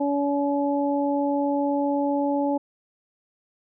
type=harmonic tone; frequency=284.1 Hz; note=C#4; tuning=43 cents sharp; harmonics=1 / 2 / 3; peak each=-23 / -26 / -28 dBFS; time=0-2.58 s; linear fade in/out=10 ms; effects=none